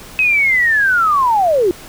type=linear sweep; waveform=sine; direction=down; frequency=2565 to 337 Hz; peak=-10 dBFS; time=0.19-1.71 s; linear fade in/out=0 ms; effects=pink hiss -36 dBFS RMS until 1.88 s